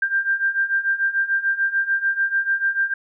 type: beating tone pair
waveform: sine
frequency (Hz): 1582 / 1588.8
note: G6 / G6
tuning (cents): +15 / +23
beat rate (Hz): 6.8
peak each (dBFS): -23 / -20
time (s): 0.02-2.94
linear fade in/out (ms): 5
effects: none